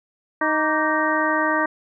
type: harmonic tone with a mistuned harmonic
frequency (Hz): 311.1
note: D#4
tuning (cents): 0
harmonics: 1 / 2 / 3 / 4 / 5 / 6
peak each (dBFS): -25 / -25 / -25 / -25 / -25 / -25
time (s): 0.41-1.66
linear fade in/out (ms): 5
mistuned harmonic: 4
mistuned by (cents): -110
effects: none